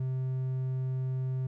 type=tone; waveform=triangle; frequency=130 Hz; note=C3; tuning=11 cents flat; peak=-27 dBFS; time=0-1.47 s; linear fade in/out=5 ms; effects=none